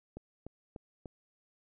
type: click train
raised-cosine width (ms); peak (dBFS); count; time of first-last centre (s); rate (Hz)
2; -30; 4; 0.17-1.058; 3.38
effects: none